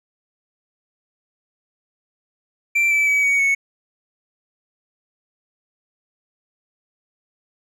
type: tone with pitch steps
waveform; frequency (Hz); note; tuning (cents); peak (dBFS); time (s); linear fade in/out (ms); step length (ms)
triangle; 2349 / 2314 / 2279 / 2246 / 2212; D7 / D7 / C#7 / C#7 / C#7; 0 / -26 / +47 / +22 / -4; -13; 2.75-3.55; 10; 160
effects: none